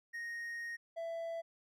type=tone pair in turn; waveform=triangle; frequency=1864.7 / 665 Hz; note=A#6 / E5; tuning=0 / +15 cents; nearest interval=octave + tritone; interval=1785 cents; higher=first; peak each=-38 / -36 dBFS; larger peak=second; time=0.13-0.77 / 0.96-1.42 s; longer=first; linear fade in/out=20 ms; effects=none